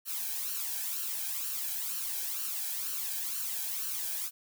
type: noise with flanger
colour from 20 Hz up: blue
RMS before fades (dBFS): -35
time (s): 0.05-4.31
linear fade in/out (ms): 50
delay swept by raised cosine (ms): 0.69 to 1.27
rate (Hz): 2.1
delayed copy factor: +0.65
effects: none